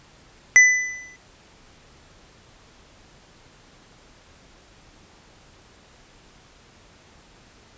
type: tone with exponential decay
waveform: square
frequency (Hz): 1999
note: B6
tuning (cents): +20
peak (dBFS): -7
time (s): 0.56-1.16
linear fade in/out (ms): 0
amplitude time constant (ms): 130
effects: pink hiss -52 dBFS RMS until 7.77 s + resampled to 16000 Hz